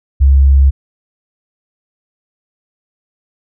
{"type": "tone", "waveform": "sine", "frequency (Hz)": 68.3, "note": "C#2", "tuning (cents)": -25, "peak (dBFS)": -4, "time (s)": [0.2, 0.71], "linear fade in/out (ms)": 20, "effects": []}